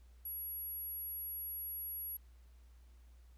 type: tone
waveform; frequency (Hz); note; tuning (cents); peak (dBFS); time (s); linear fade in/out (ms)
sine; 11390; F9; +33; -40; 0.25-2.17; 5
effects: added 60 Hz sine -57 dBFS peak until 3.37 s + pink hiss -74 dBFS RMS until 3.37 s